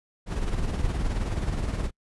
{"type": "noise with tremolo", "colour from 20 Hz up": "brown", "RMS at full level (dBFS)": -25, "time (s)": [0.26, 1.91], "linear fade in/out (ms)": 50, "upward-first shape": "sine", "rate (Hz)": 19, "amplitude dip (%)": 50, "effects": ["noise-tail reverb RT60 0.1 s tail -26 dB re dry", "resampled to 24000 Hz"]}